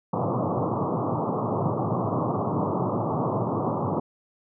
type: band-pass noise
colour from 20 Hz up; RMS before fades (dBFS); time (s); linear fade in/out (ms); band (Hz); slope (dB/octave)
pink; -26; 0.13-4; 5; 100 to 1200; 96
effects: none